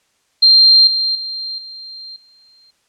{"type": "tone with level steps", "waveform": "sine", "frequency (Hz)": 4176, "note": "C8", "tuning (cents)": -4, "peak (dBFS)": [-5, -14, -22, -30, -47], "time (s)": [0.42, 2.71], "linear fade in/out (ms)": 10, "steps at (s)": [0.87, 1.15, 1.58, 2.16], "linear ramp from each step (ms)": 2, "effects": ["white hiss -62 dBFS RMS until 2.88 s", "low-pass 8000 Hz 12 dB/octave"]}